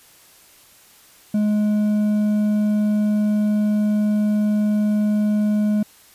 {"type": "tone with hard clipping", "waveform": "triangle", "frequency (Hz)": 210, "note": "G#3", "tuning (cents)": 19, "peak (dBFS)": -17, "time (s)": [1.34, 5.83], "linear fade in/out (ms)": 5, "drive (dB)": 7, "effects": ["white hiss -50 dBFS RMS until 6.14 s", "resampled to 32000 Hz"]}